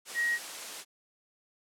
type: tone in noise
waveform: sine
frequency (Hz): 1892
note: A#6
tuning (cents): +25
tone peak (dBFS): -26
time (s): 0.14-0.39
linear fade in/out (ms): 50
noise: white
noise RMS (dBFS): -40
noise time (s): 0.05-0.85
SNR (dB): +11
effects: high-pass 300 Hz 12 dB/octave + low-pass 10000 Hz 12 dB/octave